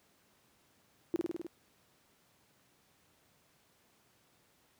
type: tone with echo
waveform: sine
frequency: 338.6 Hz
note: E4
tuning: 46 cents sharp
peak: -27 dBFS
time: 1.14-1.16 s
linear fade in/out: 0 ms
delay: 51 ms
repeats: 6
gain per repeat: -2 dB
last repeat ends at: 1.466 s
effects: pink hiss -69 dBFS RMS until 4.79 s + high-pass 100 Hz 12 dB/octave